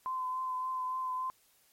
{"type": "tone with vibrato", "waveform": "sine", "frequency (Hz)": 1026, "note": "C6", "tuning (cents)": -34, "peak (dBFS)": -32, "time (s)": [0.06, 1.3], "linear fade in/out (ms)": 0, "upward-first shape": "triangle", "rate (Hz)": 3.5, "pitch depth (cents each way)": 21, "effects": ["white hiss -67 dBFS RMS until 1.72 s", "MP3 64 kbps"]}